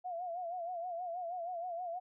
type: tone with vibrato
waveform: sine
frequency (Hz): 701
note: F5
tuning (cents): +6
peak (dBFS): -37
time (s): 0.04-2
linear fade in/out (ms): 20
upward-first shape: sine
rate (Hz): 6.3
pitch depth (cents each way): 88
effects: none